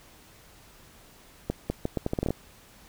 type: accelerating click train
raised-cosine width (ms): 2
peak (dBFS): -13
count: 11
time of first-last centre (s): 1.5-2.306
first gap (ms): 200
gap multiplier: 0.77
effects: pink hiss -54 dBFS RMS until 2.88 s